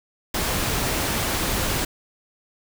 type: noise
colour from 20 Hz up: pink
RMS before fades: -24 dBFS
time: 0.34-1.85 s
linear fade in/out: 5 ms
effects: none